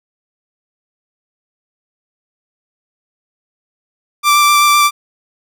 sawtooth tone with vibrato, 1174.7 Hz, D6, in tune, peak -4 dBFS, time 4.23-4.91 s, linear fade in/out 50 ms, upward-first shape square, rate 7.8 Hz, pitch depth 9 cents each way, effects none

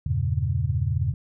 sine chord, E diminished seventh, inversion none, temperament equal, 82.41 / 98 / 116.54 / 138.59 Hz, E2 / G2 / Bb2 / Db3, 0 / 0 / 0 / 0 cents, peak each -27 dBFS, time 0.06-1.14 s, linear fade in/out 5 ms, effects none

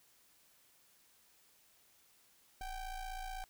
square ring-modulated tone, 392 Hz, G4, in tune, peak -39 dBFS, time 2.61-3.44 s, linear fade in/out 0 ms, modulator 364 Hz, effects white hiss -68 dBFS RMS until 3.49 s

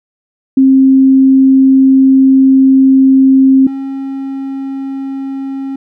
sine / triangle tone pair in turn, 266.2 / 270.7 Hz, C4 / C#4, +30 / -41 cents, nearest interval unison, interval 29 cents, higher second, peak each -3 / -15 dBFS, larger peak first, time 0.57-3.67 / 3.67-5.76 s, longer first, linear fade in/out 5 ms, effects none

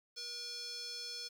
square tone with band-pass filter, 480 Hz, B4, 49 cents flat, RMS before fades -44 dBFS, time 0.16-1.29 s, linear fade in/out 20 ms, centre 4900 Hz, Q 6.8, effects 11-bit

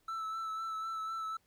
triangle tone with vibrato, 1318.5 Hz, E6, in tune, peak -34 dBFS, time 0.08-1.37 s, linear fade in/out 5 ms, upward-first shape sine, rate 4 Hz, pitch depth 22 cents each way, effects pink hiss -73 dBFS RMS until 1.46 s

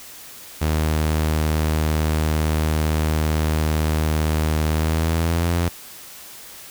sawtooth tone with pitch glide, 77.78 to 85.81 Hz, D#2 to F2, 0 to -30 cents, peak -14 dBFS, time 0.61-5.69 s, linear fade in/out 10 ms, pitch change +170 cents, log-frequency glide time 4.73-5.53 s, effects white hiss -40 dBFS RMS until 6.7 s

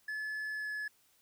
triangle tone with pitch glide, 1721 to 1709.1 Hz, A6 to G#6, -39 to +49 cents, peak -34 dBFS, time 0.08-0.88 s, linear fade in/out 5 ms, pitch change -12 cents, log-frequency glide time 0.51-0.69 s, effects white hiss -69 dBFS RMS until 1.21 s

